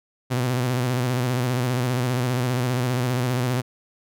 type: tone with vibrato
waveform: sawtooth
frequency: 124.9 Hz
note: B2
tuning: 20 cents sharp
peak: -17 dBFS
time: 0.3-3.62 s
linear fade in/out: 20 ms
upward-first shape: square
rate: 15 Hz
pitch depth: 59 cents each way
effects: none